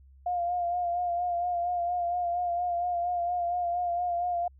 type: tone with vibrato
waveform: sine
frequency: 703 Hz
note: F5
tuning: 11 cents sharp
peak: -26 dBFS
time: 0.26-4.48 s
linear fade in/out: 5 ms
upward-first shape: sine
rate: 4.3 Hz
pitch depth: 34 cents each way
effects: added 67 Hz sine -52 dBFS peak until 4.59 s